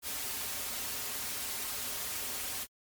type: noise with comb filter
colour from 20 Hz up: white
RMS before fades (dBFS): -37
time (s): 0.02-2.67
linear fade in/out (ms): 50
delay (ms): 6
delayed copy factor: -0.85
effects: MP3 96 kbps